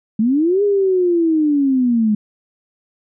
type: linear two-way sweep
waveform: sine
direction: up then down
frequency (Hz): 207 to 413.5 to 207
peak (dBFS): -12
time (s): 0.19-2.15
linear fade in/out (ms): 5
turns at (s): 0.63
effects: none